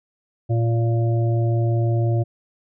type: harmonic tone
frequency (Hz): 115.7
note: A#2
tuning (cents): -13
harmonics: 1 / 3 / 5 / 6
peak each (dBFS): -17 / -27 / -31 / -33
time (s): 0.49-2.24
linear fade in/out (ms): 20
effects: none